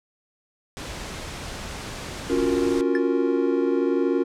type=noise; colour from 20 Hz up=pink; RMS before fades=-34 dBFS; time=0.77-2.81 s; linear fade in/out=0 ms
type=chord; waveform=triangle; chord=Gb major seventh; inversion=second; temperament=equal; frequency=277.2 / 349.2 / 370 / 466.2 Hz; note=Db4 / F4 / Gb4 / Bb4; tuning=0 / 0 / 0 / 0 cents; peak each=-22 / -22 / -25 / -24 dBFS; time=2.29-4.24 s; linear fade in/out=20 ms
type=tone with exponential decay; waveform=triangle; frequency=1749 Hz; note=A6; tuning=11 cents flat; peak=-20 dBFS; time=2.95-3.03 s; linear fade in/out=1 ms; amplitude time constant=17 ms
effects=low-pass 8000 Hz 12 dB/octave